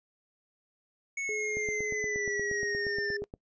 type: exponential sweep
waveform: square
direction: down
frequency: 2217 to 1770 Hz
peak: -32 dBFS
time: 1.17-3.17 s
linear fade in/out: 5 ms
type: tone with pitch glide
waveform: sine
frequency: 425.3 to 409.2 Hz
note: G#4 to G#4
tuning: +41 to -26 cents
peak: -34 dBFS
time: 1.29-3.24 s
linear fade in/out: 0 ms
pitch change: -67 cents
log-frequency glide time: 2.04-2.26 s
type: click train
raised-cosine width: 2 ms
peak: -27 dBFS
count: 16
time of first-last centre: 1.57-3.339 s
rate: 8.48 Hz
effects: noise-tail reverb RT60 0.1 s tail -23 dB re dry + resampled to 16000 Hz